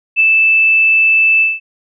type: tone with ADSR envelope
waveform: sine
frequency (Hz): 2636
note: E7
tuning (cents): -1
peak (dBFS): -5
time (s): 0.16-1.6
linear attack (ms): 42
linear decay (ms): 5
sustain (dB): -2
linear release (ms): 190
effects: none